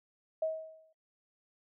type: tone with exponential decay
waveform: sine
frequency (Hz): 637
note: D#5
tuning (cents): +41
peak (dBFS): -27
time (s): 0.42-0.93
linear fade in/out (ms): 5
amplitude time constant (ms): 110
effects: noise-tail reverb RT60 0.1 s tail -20 dB re dry